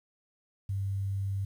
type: tone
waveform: sine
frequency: 98 Hz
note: G2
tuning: in tune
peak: -29 dBFS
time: 0.69-1.45 s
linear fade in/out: 5 ms
effects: 10-bit